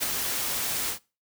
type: noise with ADSR envelope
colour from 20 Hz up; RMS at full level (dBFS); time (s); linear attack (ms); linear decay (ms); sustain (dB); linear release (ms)
white; -25; 0-0.99; 30; 14; -4; 95
effects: noise-tail reverb RT60 0.3 s tail -22 dB re dry